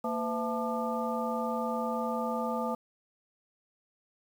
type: tone cluster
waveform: sine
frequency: 230 / 507 / 668 / 877 / 1200 Hz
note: A#3 / B4 / E5 / A5 / D6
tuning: -23 / +45 / +23 / -6 / +37 cents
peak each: -34 / -35 / -37 / -36 / -37 dBFS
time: 0.04-2.75 s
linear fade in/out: 5 ms
effects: 9-bit